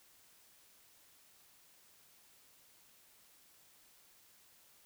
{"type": "silence", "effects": ["white hiss -65 dBFS RMS until 4.85 s"]}